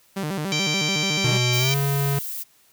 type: tone with vibrato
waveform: sawtooth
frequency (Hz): 171.6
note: F3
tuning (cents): -30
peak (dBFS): -21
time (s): 0.16-1.38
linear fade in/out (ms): 10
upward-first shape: square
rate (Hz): 6.9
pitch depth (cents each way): 220
type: harmonic tone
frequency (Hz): 781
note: G5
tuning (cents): -7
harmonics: 3 / 4 / 5 / 6 / 7 / 8 / 9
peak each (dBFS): -26 / -28 / -30 / -32 / -33 / -34 / -35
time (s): 0.52-1.74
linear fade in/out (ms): 0
type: tone with pitch glide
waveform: square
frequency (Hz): 123.47 to 140.2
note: B2 to C#3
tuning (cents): 0 to +20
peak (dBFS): -21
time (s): 1.24-2.19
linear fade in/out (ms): 5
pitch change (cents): +220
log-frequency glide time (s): 1.58-1.75
type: noise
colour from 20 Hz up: violet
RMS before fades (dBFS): -31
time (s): 1.52-2.44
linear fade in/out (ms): 20
effects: white hiss -58 dBFS RMS until 2.72 s